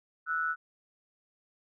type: tone pair together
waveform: sine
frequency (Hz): 1318.5 / 1476.5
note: E6 / F#6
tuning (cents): 0 / -4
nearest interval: major second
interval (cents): 196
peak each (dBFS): -32 / -30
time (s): 0.26-0.56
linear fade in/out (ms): 50
effects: none

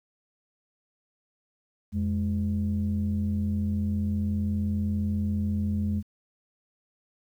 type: tone pair together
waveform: sine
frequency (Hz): 87.31 / 207.7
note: F2 / G#3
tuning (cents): 0 / 0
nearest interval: octave + minor third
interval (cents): 1500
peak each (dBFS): -26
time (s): 1.92-6.03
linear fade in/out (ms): 50
effects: tanh soft clip ceiling -19 dBFS + 10-bit

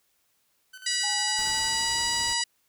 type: tone with tremolo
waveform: sawtooth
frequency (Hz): 1517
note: F#6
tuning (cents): +43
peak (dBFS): -38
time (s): 0.73-1.74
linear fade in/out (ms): 10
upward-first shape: square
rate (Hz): 11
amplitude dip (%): 60
type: harmonic tone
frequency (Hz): 973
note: B5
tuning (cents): -26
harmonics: 2 / 3 / 4 / 5 / 6 / 7 / 8 / 9 / 10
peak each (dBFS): -32 / -33 / -34 / -29 / -37 / -38 / -33 / -41 / -41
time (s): 0.86-2.44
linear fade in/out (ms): 5
type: tone with pitch glide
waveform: sine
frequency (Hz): 829 to 935.9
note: G#5 to A#5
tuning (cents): -3 to +7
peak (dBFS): -33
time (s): 1.03-2.42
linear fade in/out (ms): 10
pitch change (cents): +210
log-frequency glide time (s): 1.18-2.04
type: noise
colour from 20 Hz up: pink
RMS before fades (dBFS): -43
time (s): 1.38-2.34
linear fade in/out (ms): 10
effects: white hiss -70 dBFS RMS until 2.68 s

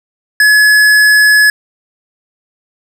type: tone with tanh clipping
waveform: sine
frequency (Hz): 1700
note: G#6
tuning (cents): +40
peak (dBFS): -6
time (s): 0.4-1.5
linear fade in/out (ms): 2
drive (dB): 17
effects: none

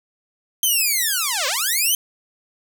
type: linear two-way sweep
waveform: 5% pulse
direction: down then up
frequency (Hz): 3171 to 493.9 to 3171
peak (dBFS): -8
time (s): 0.63-1.95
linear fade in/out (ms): 2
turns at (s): 1.47
effects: none

